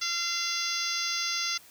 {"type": "harmonic tone", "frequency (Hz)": 687, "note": "F5", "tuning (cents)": -29, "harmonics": [2, 3, 4, 5, 6, 7, 8, 9], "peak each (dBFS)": [-37, -36, -39, -37, -39, -33, -37, -35], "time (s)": [0.01, 1.58], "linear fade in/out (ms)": 10, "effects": ["white hiss -54 dBFS RMS until 1.7 s"]}